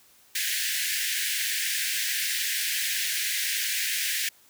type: high-pass noise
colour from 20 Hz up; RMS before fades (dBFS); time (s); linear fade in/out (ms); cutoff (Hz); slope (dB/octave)
pink; -28; 0.35-4.29; 5; 1600; 96
effects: white hiss -58 dBFS RMS until 4.49 s